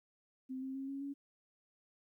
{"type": "tone with pitch steps", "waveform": "sine", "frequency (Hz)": [260.2, 265.1, 270, 275, 280.2], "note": ["C4", "C4", "C#4", "C#4", "C#4"], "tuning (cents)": [-9, 23, -45, -14, 19], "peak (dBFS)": -39, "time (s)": [0.49, 1.14], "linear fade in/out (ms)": 20, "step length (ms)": 130, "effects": ["13-bit"]}